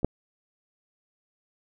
clicks, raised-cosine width 2 ms, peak -29 / -7 dBFS, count 2, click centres 0.031 / 0.046 s, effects none

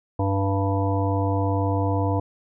harmonic tone, 98 Hz, G2, in tune, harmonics 1 / 3 / 5 / 7 / 9 / 10, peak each -22 / -27 / -29 / -30 / -32 / -32 dBFS, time 0.19-2.2 s, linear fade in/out 5 ms, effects none

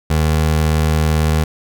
25% pulse tone, 77.9 Hz, D#2, 3 cents sharp, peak -9 dBFS, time 0.1-1.44 s, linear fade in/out 5 ms, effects none

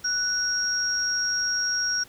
sine tone pair together, 1480 / 5597 Hz, F#6 / F8, 0 / +3 cents, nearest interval octave + major seventh, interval 2303 cents, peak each -28 / -24 dBFS, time 0.04-2.04 s, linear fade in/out 10 ms, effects pink hiss -51 dBFS RMS until 2.08 s

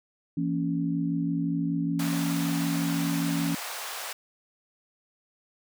sine chord, A# diminished, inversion second, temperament just, 167.82 / 233.1 / 279.7 Hz, E3 / A#3 / C#4, +31 / 0 / +16 cents, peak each -28 / -34 / -28 dBFS, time 0.37-3.55 s, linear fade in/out 5 ms
pink high-pass noise, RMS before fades -36 dBFS, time 1.99-4.13 s, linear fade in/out 5 ms, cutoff 620 Hz, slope 24 dB/octave
effects none

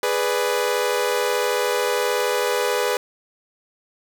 sawtooth chord, G# diminished, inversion none, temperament equal, 415.3 / 493.9 / 587.3 Hz, G#4 / B4 / D5, 0 / 0 / 0 cents, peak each -20 / -18 / -24 dBFS, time 0.03-2.97 s, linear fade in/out 2 ms, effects none

